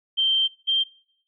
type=tone pair in turn; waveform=sine; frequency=3136 / 3161 Hz; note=G7 / G7; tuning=0 / +14 cents; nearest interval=unison; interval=14 cents; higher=second; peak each=-18 dBFS; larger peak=neither; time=0.17-0.48 / 0.67-0.84 s; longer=first; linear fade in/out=20 ms; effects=noise-tail reverb RT60 0.7 s tail -23 dB re dry